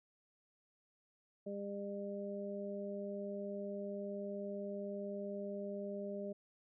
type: harmonic tone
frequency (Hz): 201.1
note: G3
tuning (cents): +44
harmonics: 1 / 2 / 3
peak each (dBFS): -44 / -45 / -44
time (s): 1.46-6.33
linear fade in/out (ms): 10
effects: none